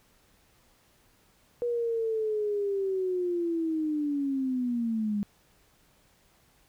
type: linear sweep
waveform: sine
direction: down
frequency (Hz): 483.3 to 201.7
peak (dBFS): -26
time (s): 1.62-5.23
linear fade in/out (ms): 0
effects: pink hiss -64 dBFS RMS until 6.68 s